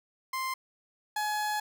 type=tone pair in turn; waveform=30% pulse; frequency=1046.5 / 844.9 Hz; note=C6 / G#5; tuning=0 / +30 cents; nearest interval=major third; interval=370 cents; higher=first; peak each=-28 / -26 dBFS; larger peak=second; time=0.33-0.54 / 1.16-1.6 s; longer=second; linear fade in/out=5 ms; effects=none